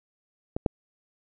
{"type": "clicks", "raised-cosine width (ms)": 2, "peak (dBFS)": [-15, -8], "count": 2, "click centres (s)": [0.565, 0.662], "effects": []}